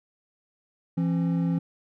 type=tone pair together; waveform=triangle; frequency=169.2 / 269.3 Hz; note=E3 / C#4; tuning=+45 / -50 cents; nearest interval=minor sixth; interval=805 cents; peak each=-21 / -27 dBFS; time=0.97-1.59 s; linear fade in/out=10 ms; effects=none